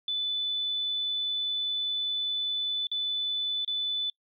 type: tone with dropouts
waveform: sine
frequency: 3495 Hz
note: A7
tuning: 12 cents flat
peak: -27 dBFS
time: 0.08-4.1 s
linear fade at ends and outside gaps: 2 ms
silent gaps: 2.87-2.915 / 3.648-3.677 s
effects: noise-tail reverb RT60 0.1 s tail -25 dB re dry